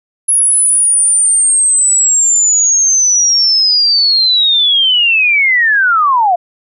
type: linear sweep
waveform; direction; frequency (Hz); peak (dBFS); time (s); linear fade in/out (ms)
sine; down; 10548 to 675; -7; 0.28-6.36; 10
effects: none